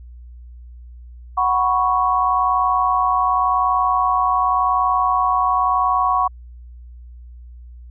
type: chord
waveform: sine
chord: F# suspended fourth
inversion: none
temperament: equal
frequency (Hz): 740 / 987.8 / 1108.7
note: F#5 / B5 / C#6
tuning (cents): 0 / 0 / 0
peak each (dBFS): -20 / -21 / -17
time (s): 1.37-6.28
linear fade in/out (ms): 10
effects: added 60 Hz sine -36 dBFS peak until 7.9 s